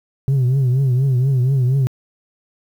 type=tone with vibrato; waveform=sine; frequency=130.6 Hz; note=C3; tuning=3 cents flat; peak=-10 dBFS; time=0.28-1.87 s; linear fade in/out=0 ms; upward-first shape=triangle; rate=4.2 Hz; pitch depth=130 cents each way; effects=tanh soft clip ceiling -12 dBFS + 8-bit